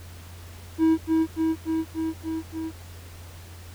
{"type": "tone with echo", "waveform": "triangle", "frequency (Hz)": 322, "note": "E4", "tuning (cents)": -41, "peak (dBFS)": -14, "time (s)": [0.78, 0.98], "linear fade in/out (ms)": 50, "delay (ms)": 290, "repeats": 6, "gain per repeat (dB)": -2, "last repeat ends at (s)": 2.72, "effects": ["added 87 Hz sine -41 dBFS peak until 3.74 s", "pink hiss -48 dBFS RMS until 3.74 s"]}